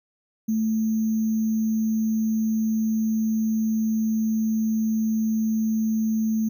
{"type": "tone with sample-and-hold", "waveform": "sine", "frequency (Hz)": 220, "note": "A3", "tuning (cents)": 0, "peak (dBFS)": -20, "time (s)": [0.48, 6.49], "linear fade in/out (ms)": 10, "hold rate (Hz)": 6300, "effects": []}